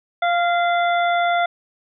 harmonic tone with a mistuned harmonic, 696 Hz, F5, 6 cents flat, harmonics 1 / 2 / 3 / 5, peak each -17 / -23 / -27 / -31 dBFS, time 0.22-1.46 s, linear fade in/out 5 ms, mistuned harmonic 3, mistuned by -27 cents, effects none

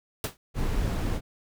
pink noise with exponential decay, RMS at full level -26 dBFS, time 0.24-0.37 s, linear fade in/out 1 ms, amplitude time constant 27 ms
brown noise, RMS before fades -27 dBFS, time 0.54-1.21 s, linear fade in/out 50 ms
effects none

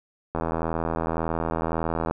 click train, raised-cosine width 1 ms, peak -12 dBFS, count 145, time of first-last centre 0.35-2.11 s, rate 81.8 Hz, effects none

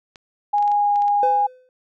clicks, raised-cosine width 0.2 ms, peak -24 dBFS, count 8, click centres 0.158 / 0.583 / 0.626 / 0.678 / 0.717 / 0.959 / 1.021 / 1.081 s
sine tone with pitch glide, 824 to 818.8 Hz, G#5 to G#5, -14 to -25 cents, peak -15 dBFS, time 0.53-1.47 s, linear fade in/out 10 ms, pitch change -11 cents, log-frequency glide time 0.75-0.93 s
triangle tone with exponential decay, 508 Hz, B4, 49 cents sharp, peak -16 dBFS, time 1.23-1.69 s, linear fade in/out 1 ms, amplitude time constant 100 ms
effects none

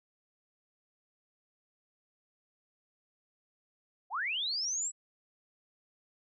sine linear sweep, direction up, 659.3 to 7902 Hz, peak -31 dBFS, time 4.1-4.92 s, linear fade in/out 50 ms, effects none

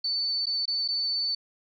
sine tone with dropouts, 4508 Hz, C#8, 28 cents sharp, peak -25 dBFS, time 0.04-1.35 s, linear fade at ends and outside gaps 5 ms, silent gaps 0.458-0.467 / 0.656-0.678 / 0.879-0.885 s, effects none

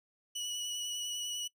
25% pulse tone with vibrato, 2940 Hz, F#7, 12 cents flat, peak -32 dBFS, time 0.35-1.48 s, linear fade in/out 10 ms, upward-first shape square, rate 10 Hz, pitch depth 11 cents each way, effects noise-tail reverb RT60 0.1 s tail -21 dB re dry

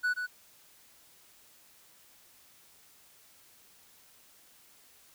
triangle tone with echo, 1480 Hz, F#6, in tune, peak -24 dBFS, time 0.03-0.14 s, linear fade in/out 20 ms, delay 130 ms, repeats 1, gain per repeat -6 dB, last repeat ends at 0.27 s, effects white hiss -60 dBFS RMS until 5.14 s

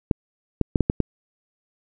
clicks, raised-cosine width 3 ms, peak -5 dBFS, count 6, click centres 0.112 / 0.613 / 0.758 / 0.807 / 0.899 / 1.003 s, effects none

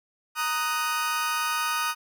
sawtooth chord, D# minor, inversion second, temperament just, 933.4 / 1244.5 / 1493.4 Hz, A#5 / D#6 / F#6, +2 / 0 / +16 cents, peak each -28 / -23 / -28 dBFS, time 0.35-1.95 s, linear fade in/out 50 ms, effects none

